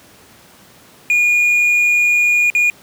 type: tone with dropouts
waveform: triangle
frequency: 2437 Hz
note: D#7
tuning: 37 cents flat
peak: -9 dBFS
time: 1.1-2.7 s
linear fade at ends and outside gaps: 1 ms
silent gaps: 2.501-2.55 s
effects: pink hiss -45 dBFS RMS until 2.82 s + high-pass 100 Hz 12 dB/octave